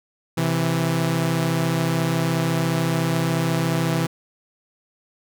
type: tone pair together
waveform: sawtooth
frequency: 130.81 / 164.81 Hz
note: C3 / E3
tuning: 0 / 0 cents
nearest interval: major third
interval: 400 cents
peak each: -20 / -17 dBFS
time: 0.37-4.07 s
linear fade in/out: 10 ms
effects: none